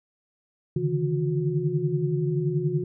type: tone cluster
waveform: sine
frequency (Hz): 139.6 / 149.6 / 160.6 / 361.3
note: C#3 / D3 / E3 / F#4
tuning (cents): +13 / +32 / -45 / -41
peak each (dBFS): -28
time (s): 0.76-2.84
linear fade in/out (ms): 5
effects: none